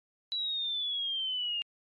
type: exponential sweep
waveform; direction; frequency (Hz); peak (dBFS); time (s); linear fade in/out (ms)
sine; down; 3951 to 2803; -30; 0.32-1.62; 0
effects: MP3 48 kbps